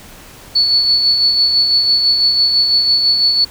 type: tone with tremolo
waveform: sine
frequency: 4435 Hz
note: C#8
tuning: in tune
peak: -8 dBFS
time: 0.55-3.45 s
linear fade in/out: 10 ms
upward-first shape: sine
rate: 6 Hz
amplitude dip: 40%
effects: pink hiss -38 dBFS RMS until 3.5 s